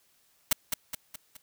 white noise with echo, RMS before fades -22 dBFS, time 0.51-0.53 s, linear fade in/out 5 ms, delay 210 ms, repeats 4, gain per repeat -6 dB, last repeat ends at 1.37 s, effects white hiss -67 dBFS RMS until 1.42 s

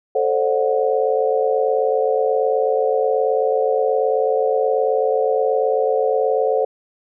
sine chord, D dominant seventh, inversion second, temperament just, 440.5 / 528.6 / 587.3 / 734.2 Hz, A4 / C5 / D5 / F#5, +2 / +18 / 0 / -14 cents, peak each -19 / -19 / -25 / -23 dBFS, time 0.15-6.65 s, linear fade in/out 5 ms, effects none

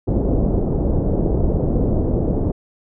pink low-pass noise, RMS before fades -18 dBFS, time 0.07-2.52 s, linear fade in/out 10 ms, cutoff 550 Hz, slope 24 dB/octave, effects none

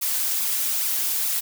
blue noise with flanger, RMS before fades -24 dBFS, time 0.01-1.41 s, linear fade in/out 20 ms, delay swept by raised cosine 0.8 to 6.3 ms, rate 2.4 Hz, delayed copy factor +0.75, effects none

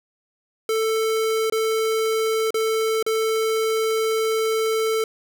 square tone with dropouts, 442.7 Hz, A4, 11 cents sharp, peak -20 dBFS, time 0.69-5.04 s, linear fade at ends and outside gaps 2 ms, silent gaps 1.499-1.523 / 2.506-2.543 / 3.027-3.064 s, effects none

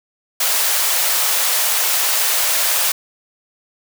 white high-pass noise, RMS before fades -17 dBFS, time 0.4-2.92 s, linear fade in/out 5 ms, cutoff 520 Hz, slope 24 dB/octave, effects none

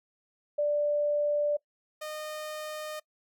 sine / sawtooth tone pair in turn, 588 / 612.9 Hz, D5 / D#5, +2 / -26 cents, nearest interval minor second, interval 72 cents, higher second, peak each -24 / -32 dBFS, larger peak first, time 0.58-1.57 / 2.01-3 s, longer neither, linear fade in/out 10 ms, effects noise-tail reverb RT60 0.1 s tail -22 dB re dry

